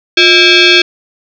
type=tone with frequency modulation; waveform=sine; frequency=354.6 Hz; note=F4; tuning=26 cents sharp; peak=-3 dBFS; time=0.17-0.82 s; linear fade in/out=5 ms; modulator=982 Hz; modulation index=4.1; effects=none